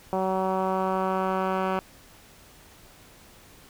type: tone with low-pass filter sweep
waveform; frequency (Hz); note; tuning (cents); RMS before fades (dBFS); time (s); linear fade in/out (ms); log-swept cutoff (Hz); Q
10% pulse; 188.7; F#3; +34; -26; 0.13-1.79; 0; 830 to 1800; 1.5
effects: pink hiss -52 dBFS RMS until 3.69 s